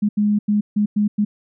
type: tone bursts at uneven times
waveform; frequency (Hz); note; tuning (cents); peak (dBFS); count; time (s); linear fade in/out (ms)
sine; 208.1; G#3; +4; -14; 6; 0.02-0.09 / 0.17-0.39 / 0.48-0.61 / 0.76-0.86 / 0.96-1.08 / 1.18-1.25; 10
effects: none